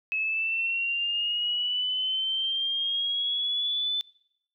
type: linear sweep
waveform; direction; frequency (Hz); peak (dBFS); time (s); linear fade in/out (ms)
sine; up; 2577 to 3520; -25; 0.12-4.01; 0
effects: noise-tail reverb RT60 0.8 s tail -24 dB re dry